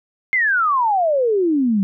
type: exponential sweep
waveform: sine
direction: down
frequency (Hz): 2144 to 188.6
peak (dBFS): -14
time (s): 0.33-1.83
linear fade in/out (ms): 0
effects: none